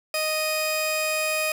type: tone pair together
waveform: sawtooth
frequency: 622.3 / 2489 Hz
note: D#5 / D#7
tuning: 0 / 0 cents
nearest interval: 2 octaves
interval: 2400 cents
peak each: -22 dBFS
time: 0.14-1.52 s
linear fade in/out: 2 ms
effects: none